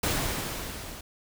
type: noise with level ramp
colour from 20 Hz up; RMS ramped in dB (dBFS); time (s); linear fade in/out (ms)
pink; -26 to -42; 0.03-1.01; 5
effects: none